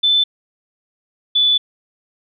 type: tone pair in turn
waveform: sine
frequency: 3520 / 3474 Hz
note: A7 / A7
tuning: 0 / -23 cents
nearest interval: unison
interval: 23 cents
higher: first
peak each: -11 dBFS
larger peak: neither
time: 0.03-0.24 / 1.35-1.58 s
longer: second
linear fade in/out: 10 ms
effects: none